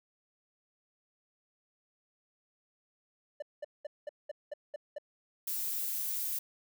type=tone bursts; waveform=triangle; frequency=591 Hz; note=D5; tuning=11 cents sharp; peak=-34 dBFS; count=8; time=3.4-4.984 s; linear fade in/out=5 ms; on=23 ms; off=200 ms
type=noise; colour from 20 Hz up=violet; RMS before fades=-35 dBFS; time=5.47-6.39 s; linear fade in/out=5 ms
effects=none